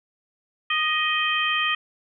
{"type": "harmonic tone with a mistuned harmonic", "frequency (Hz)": 627, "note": "D#5", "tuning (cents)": 13, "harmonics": [2, 3, 4, 5], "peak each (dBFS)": [-26, -26, -26, -26], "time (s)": [0.7, 1.75], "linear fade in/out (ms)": 5, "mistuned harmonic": 2, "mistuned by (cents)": -27, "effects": []}